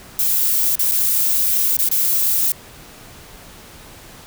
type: noise with dropouts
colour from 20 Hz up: violet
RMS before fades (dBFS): -17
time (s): 0.19-2.52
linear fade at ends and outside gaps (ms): 2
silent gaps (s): 0.755-0.792 / 0.914-0.918 / 1.768-1.789 / 1.889-1.913
effects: pink hiss -41 dBFS RMS until 4.26 s